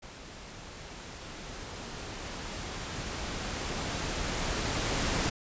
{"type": "noise with level ramp", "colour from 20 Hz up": "pink", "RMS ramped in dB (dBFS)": [-47, -29], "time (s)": [0.02, 5.3], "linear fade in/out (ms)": 10, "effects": ["resampled to 16000 Hz"]}